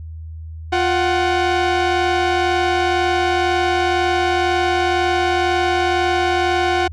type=tone pair together; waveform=sawtooth; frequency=353 / 748 Hz; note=F4 / F#5; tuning=+19 / +19 cents; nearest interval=octave + minor second; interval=1300 cents; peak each=-14 dBFS; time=0.72-6.88 s; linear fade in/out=10 ms; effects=added 80 Hz sine -29 dBFS peak until 6.92 s + low-pass 4000 Hz 12 dB/octave